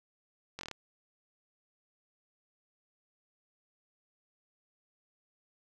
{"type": "slowing click train", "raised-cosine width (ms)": 0.2, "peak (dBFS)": -23, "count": 6, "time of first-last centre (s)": [0.59, 0.713], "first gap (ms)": 21, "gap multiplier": 1.08, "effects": []}